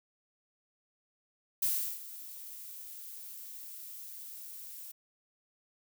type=noise with ADSR envelope; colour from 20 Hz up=violet; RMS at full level=-29 dBFS; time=1.62-4.92 s; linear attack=7 ms; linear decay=360 ms; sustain=-17 dB; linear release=10 ms; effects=none